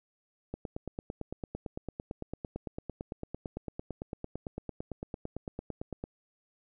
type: click train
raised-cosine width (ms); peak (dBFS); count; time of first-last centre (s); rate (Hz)
2; -23; 50; 0.54-6.039; 8.91
effects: none